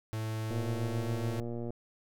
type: tone with pitch glide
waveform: 45% pulse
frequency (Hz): 110 to 111.28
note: A2 to A2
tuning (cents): 0 to +20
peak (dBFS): -33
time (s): 0.13-1.4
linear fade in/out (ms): 0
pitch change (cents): +20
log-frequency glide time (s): 0.64-1.14
type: click train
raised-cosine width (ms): 2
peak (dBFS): -26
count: 142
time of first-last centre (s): 0.51-1.705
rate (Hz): 118
effects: none